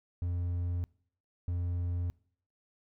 triangle tone pair in turn, 87.7 / 87.7 Hz, F2 / F2, +8 / +8 cents, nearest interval unison, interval 0 cents, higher neither, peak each -28 dBFS, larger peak neither, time 0.22-0.84 / 1.48-2.1 s, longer neither, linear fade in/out 0 ms, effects noise-tail reverb RT60 0.6 s tail -25 dB re dry

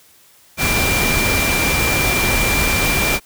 sine tone in noise, 2369 Hz, D7, 14 cents sharp, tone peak -19 dBFS, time 0.57-3.2 s, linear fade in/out 50 ms, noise pink, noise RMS -18 dBFS, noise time 0.57-3.2 s, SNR -4 dB, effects white hiss -50 dBFS RMS until 3.25 s

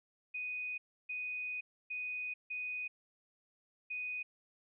sine tone bursts at uneven times, 2489 Hz, D#7, in tune, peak -37 dBFS, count 5, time 0.34-0.78 / 1.09-1.61 / 1.9-2.34 / 2.5-2.88 / 3.9-4.23 s, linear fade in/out 10 ms, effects none

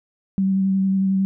sine tone with vibrato, 192.3 Hz, G3, 33 cents flat, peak -16 dBFS, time 0.38-1.25 s, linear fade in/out 0 ms, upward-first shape square, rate 11 Hz, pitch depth 12 cents each way, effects none

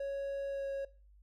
triangle tone with pitch glide, 554.4 to 549.6 Hz, C#5 to C#5, 0 to -15 cents, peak -33 dBFS, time 0-0.85 s, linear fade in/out 5 ms, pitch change -15 cents, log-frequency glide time 0.49-0.66 s, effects noise-tail reverb RT60 0.4 s tail -21 dB re dry + added 50 Hz sine -58 dBFS peak until 1.22 s

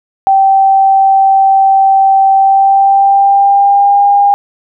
sine tone with pitch glide, 777 to 806.7 Hz, G5 to G5, -16 to +49 cents, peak -4 dBFS, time 0.27-4.34 s, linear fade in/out 0 ms, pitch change +65 cents, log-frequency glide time 2.35-4.03 s, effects none

